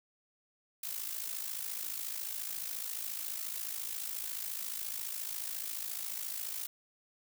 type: noise with amplitude modulation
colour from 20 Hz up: blue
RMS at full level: -36 dBFS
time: 0.83-6.67 s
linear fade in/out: 5 ms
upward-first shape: sine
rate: 54.3 Hz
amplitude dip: 70%
effects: none